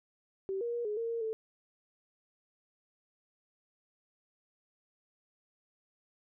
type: tone with pitch steps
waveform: sine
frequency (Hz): 385.9 / 472.3 / 475.2 / 419.5 / 460 / 463 / 441.8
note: G4 / A#4 / A#4 / G#4 / A#4 / A#4 / A4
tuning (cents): -27 / +23 / +33 / +17 / -23 / -12 / +7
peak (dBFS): -32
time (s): 0.49-1.33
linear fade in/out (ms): 0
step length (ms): 120
effects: none